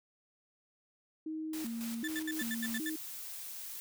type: tone with vibrato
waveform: sine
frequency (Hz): 269.2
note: C4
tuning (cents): +49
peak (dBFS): -36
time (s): 1.26-2.96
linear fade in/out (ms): 5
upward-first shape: square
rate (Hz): 1.3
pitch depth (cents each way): 270
type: noise with tremolo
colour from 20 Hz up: white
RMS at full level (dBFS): -45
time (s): 1.53-2.78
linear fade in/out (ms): 5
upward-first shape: square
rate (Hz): 3.6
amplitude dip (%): 55
type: tone bursts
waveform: 35% pulse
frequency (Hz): 1760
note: A6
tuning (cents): 0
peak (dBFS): -34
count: 8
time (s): 2.04-2.896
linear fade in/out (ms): 2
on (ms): 37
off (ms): 80
type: noise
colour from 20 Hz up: blue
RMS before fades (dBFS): -44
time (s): 2.32-3.8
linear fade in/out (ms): 0
effects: none